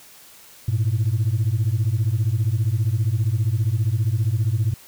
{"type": "beating tone pair", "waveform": "sine", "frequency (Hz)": [102.1, 117.1], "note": ["G#2", "A#2"], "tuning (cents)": [-29, 8], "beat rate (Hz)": 15, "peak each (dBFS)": -19, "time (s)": [0.68, 4.74], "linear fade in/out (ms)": 5, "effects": ["tanh soft clip ceiling -14 dBFS", "white hiss -47 dBFS RMS until 4.87 s"]}